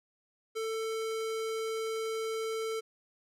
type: tone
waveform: square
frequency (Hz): 444.7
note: A4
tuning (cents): +18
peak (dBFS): -33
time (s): 0.55-2.81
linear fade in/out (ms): 20
effects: low-pass 12000 Hz 12 dB/octave